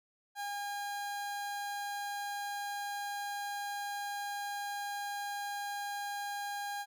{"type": "tone", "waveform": "30% pulse", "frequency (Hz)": 812, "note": "G#5", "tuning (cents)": -39, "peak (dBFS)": -34, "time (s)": [0.35, 6.86], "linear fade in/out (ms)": 50, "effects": []}